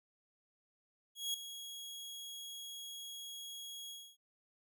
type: tone with ADSR envelope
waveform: sawtooth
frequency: 3314 Hz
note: G#7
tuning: 4 cents flat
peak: -30 dBFS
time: 1.15-4.17 s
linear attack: 190 ms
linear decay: 4 ms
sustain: -12 dB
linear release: 270 ms
effects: none